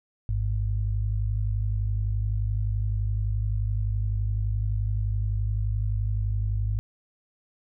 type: tone pair together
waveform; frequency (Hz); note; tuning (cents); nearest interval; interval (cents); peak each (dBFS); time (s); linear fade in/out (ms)
sine; 52.14 / 103.83; G#1 / G#2; +8 / 0; octave; 1192; -26; 0.29-6.79; 0
effects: none